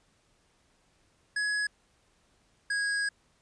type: tone pair in turn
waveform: square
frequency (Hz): 1680 / 1650.2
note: G#6 / G#6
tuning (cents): +19 / -12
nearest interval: unison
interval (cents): 31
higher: first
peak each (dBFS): -28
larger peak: neither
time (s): 1.36-1.67 / 2.7-3.09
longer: second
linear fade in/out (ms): 5
effects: pink hiss -68 dBFS RMS until 3.41 s + resampled to 22050 Hz